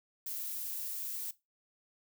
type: noise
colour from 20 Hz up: violet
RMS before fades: -39 dBFS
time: 0.26-1.31 s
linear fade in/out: 5 ms
effects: noise-tail reverb RT60 0.2 s tail -17 dB re dry